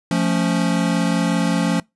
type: chord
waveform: square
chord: F augmented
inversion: none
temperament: equal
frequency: 174.61 / 220 / 277.2 Hz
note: F3 / A3 / C#4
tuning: 0 / 0 / 0 cents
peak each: -20 / -23 / -23 dBFS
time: 0.11-1.8 s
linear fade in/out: 2 ms
effects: noise-tail reverb RT60 0.2 s tail -25 dB re dry + resampled to 24000 Hz